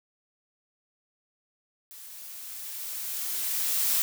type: noise with level ramp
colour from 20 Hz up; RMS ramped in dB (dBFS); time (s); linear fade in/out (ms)
blue; -46 to -24; 1.91-4.02; 0
effects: none